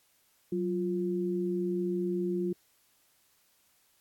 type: tone pair together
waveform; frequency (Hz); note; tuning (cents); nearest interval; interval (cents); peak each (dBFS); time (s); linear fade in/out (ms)
sine; 185.8 / 350.7; F#3 / F4; +7 / +7; major seventh; 1100; -32 / -30; 0.52-2.53; 5
effects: white hiss -68 dBFS RMS until 4 s + AAC 64 kbps